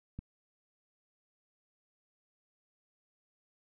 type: click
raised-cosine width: 5 ms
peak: -28 dBFS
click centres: 0.19 s
effects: none